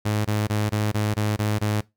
sawtooth tone bursts, 105.8 Hz, G#2, 33 cents sharp, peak -17 dBFS, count 8, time 0.05-1.811 s, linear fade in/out 10 ms, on 200 ms, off 23 ms, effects noise-tail reverb RT60 0.2 s tail -21 dB re dry

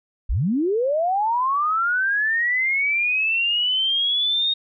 sine linear sweep, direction up, 31.85 to 3729 Hz, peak -18 dBFS, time 0.29-4.54 s, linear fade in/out 10 ms, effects none

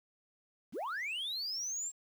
sine linear sweep, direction up, 132.1 to 7610 Hz, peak -33 dBFS, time 0.72-1.92 s, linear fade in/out 50 ms, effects tanh soft clip ceiling -34 dBFS + 10-bit

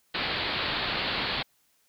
white low-pass noise, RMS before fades -30 dBFS, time 0.14-1.43 s, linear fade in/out 10 ms, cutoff 4500 Hz, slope 96 dB/octave, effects white hiss -68 dBFS RMS until 1.88 s

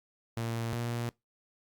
sawtooth tone pair in turn, 115.4 / 118.51 Hz, A#2 / A#2, -17 / +29 cents, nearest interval unison, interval 46 cents, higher second, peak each -28 dBFS, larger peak neither, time 0.37-0.73 / 0.73-1.09 s, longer neither, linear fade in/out 0 ms, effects noise-tail reverb RT60 0.2 s tail -24 dB re dry + Opus 48 kbps

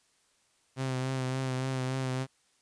sawtooth tone with vibrato, 130.5 Hz, C3, 4 cents flat, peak -26 dBFS, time 0.76-2.27 s, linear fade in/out 50 ms, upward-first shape triangle, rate 3.5 Hz, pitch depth 34 cents each way, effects white hiss -69 dBFS RMS until 2.61 s + resampled to 22050 Hz

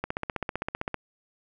click train, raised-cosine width 0.5 ms, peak -14 dBFS, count 15, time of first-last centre 0.04-0.943 s, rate 15.5 Hz, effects none

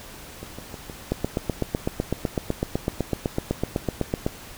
two click trains, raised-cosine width 2 ms, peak -9 / -22 dBFS, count 26 / 4, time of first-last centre 1.12-4.265 / 0.43-0.898 s, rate 7.95 / 6.41 Hz, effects pink hiss -42 dBFS RMS until 4.57 s

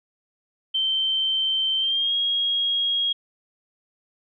sine tone with pitch glide, 3112 to 3280 Hz, G7 to G#7, -13 to -22 cents, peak -20 dBFS, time 0.74-3.13 s, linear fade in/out 10 ms, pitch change +91 cents, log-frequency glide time 1.78-2.14 s, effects none

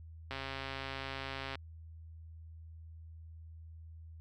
click train, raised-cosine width 0.3 ms, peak -24 dBFS, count 169, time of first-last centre 0.31-1.554 s, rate 135 Hz, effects added 81 Hz sine -48 dBFS peak until 4.2 s

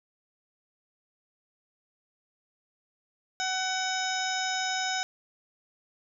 harmonic tone, 751 Hz, F#5, 26 cents sharp, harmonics 1 / 2 / 3 / 4 / 5 / 7 / 8 / 9, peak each -32 / -33 / -38 / -41 / -36 / -36 / -41 / -40 dBFS, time 3.4-5.03 s, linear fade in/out 0 ms, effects none

